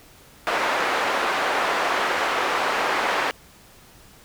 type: band-pass noise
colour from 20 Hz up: white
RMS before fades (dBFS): -23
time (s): 0.47-3.31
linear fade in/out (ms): 0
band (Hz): 460 to 1500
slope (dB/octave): 12
effects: pink hiss -50 dBFS RMS until 4.24 s